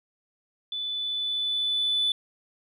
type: tone with level ramp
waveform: sine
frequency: 3488 Hz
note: A7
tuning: 16 cents flat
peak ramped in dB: -29 to -20 dBFS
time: 0.72-2.12 s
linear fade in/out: 2 ms
effects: tanh soft clip ceiling -18 dBFS